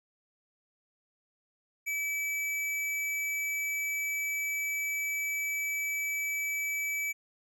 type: tone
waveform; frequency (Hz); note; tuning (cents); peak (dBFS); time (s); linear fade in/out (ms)
square; 2300; D7; -37; -31; 1.86-7.13; 20
effects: none